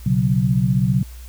sine chord, B suspended second, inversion none, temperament just, 123.47 / 138.9 / 185.21 Hz, B2 / C#3 / F#3, 0 / +4 / +2 cents, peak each -19 dBFS, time 0.06-1.03 s, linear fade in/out 5 ms, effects added 60 Hz sine -34 dBFS peak until 1.28 s + white hiss -47 dBFS RMS until 1.28 s

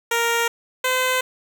10% pulse tone pair in turn, 466.2 / 511.8 Hz, A#4 / C5, 0 / -38 cents, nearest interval major second, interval 162 cents, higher second, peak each -10 dBFS, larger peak neither, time 0.11-0.48 / 0.84-1.21 s, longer neither, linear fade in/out 5 ms, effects none

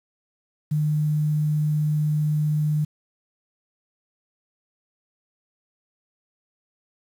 sine tone with quantisation, 151.3 Hz, D#3, 48 cents flat, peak -19 dBFS, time 0.71-2.85 s, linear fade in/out 10 ms, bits 8, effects none

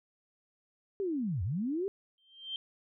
sine linear two-way sweep, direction down then up, 408.4 to 80.2 to 408.4 Hz, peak -30 dBFS, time 1-1.88 s, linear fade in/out 0 ms, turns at 1.43 s
sine tone with exponential growth, 3152 Hz, G7, 9 cents sharp, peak -32 dBFS, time 2.18-2.56 s, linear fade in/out 1 ms, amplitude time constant 82 ms
effects none

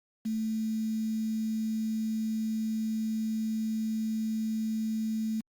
sine tone with quantisation, 220 Hz, A3, in tune, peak -28 dBFS, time 0.25-5.41 s, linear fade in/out 10 ms, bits 8, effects Opus 48 kbps

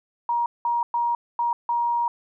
sine tone bursts at uneven times, 947 Hz, A#5, 27 cents sharp, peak -20 dBFS, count 5, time 0.29-0.46 / 0.65-0.83 / 0.94-1.15 / 1.39-1.53 / 1.69-2.08 s, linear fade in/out 2 ms, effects none

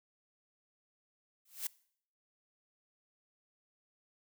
blue noise with exponential growth, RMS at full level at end -33 dBFS, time 1.45-1.67 s, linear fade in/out 5 ms, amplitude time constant 47 ms, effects noise-tail reverb RT60 0.6 s tail -22 dB re dry

